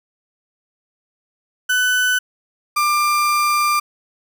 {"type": "tone pair in turn", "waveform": "35% pulse", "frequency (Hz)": [1500, 1190.6], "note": ["F#6", "D6"], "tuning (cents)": [23, 23], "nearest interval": "major third", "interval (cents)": 400, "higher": "first", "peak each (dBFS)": -13, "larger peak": "neither", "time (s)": [[1.69, 2.19], [2.76, 3.8]], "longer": "second", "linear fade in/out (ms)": 10, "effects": []}